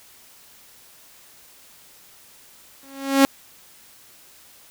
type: tone with exponential growth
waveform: sawtooth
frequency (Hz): 273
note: C#4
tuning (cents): -26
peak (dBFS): -5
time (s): 2.83-3.25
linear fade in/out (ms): 0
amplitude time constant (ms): 90
effects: white hiss -50 dBFS RMS until 4.7 s